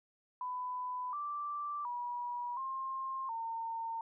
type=tone with pitch steps; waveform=sine; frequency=999 / 1172 / 968 / 1062 / 911 Hz; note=B5 / D6 / B5 / C6 / A#5; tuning=+20 / -4 / -35 / +25 / -40 cents; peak=-36 dBFS; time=0.41-4.01 s; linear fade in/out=2 ms; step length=720 ms; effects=none